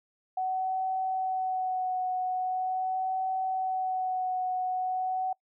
sine tone with vibrato, 747 Hz, F#5, 16 cents sharp, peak -27 dBFS, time 0.37-5.33 s, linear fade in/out 5 ms, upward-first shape sine, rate 0.42 Hz, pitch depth 20 cents each way, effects noise-tail reverb RT60 0.1 s tail -24 dB re dry

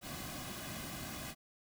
pink noise with comb filter, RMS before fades -44 dBFS, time 0.01-1.35 s, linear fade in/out 50 ms, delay 2.2 ms, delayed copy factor -0.7, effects none

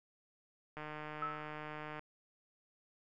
click train, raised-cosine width 0.5 ms, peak -30 dBFS, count 187, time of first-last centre 0.77-1.994 s, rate 152 Hz
sine tone with exponential decay, 1306 Hz, E6, 17 cents flat, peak -33 dBFS, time 1.22-1.59 s, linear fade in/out 5 ms, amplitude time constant 80 ms
effects none

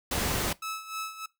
pink noise, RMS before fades -29 dBFS, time 0.11-0.53 s, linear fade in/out 5 ms
sawtooth tone with tremolo, 1300 Hz, E6, 24 cents flat, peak -28 dBFS, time 0.62-1.26 s, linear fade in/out 5 ms, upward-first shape sine, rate 3.3 Hz, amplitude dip 75%
effects noise-tail reverb RT60 0.2 s tail -20 dB re dry

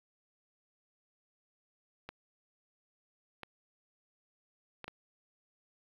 clicks, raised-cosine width 0.3 ms, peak -26 dBFS, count 4, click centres 2.09 / 3.433 / 4.843 / 4.88 s, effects low-pass 4000 Hz 12 dB/octave + 9-bit

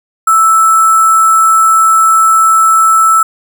sine tone with sample-and-hold, 1318.5 Hz, E6, in tune, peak -4 dBFS, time 0.27-3.23 s, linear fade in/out 5 ms, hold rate 8820 Hz, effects none

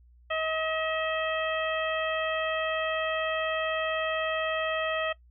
harmonic tone with a mistuned harmonic, 636 Hz, D#5, 38 cents sharp, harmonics 1 / 2 / 3 / 4 / 5, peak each -30 / -33 / -35 / -36 / -37 dBFS, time 0.3-5.13 s, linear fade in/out 10 ms, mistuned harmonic 4, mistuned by +38 cents, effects noise-tail reverb RT60 0.1 s tail -19 dB re dry + added 60 Hz sine -54 dBFS peak until 5.3 s

